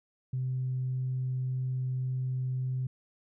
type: tone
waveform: sine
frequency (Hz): 128.7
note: C3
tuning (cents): -28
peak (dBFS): -28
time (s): 0.33-2.87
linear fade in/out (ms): 5
effects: tanh soft clip ceiling -24 dBFS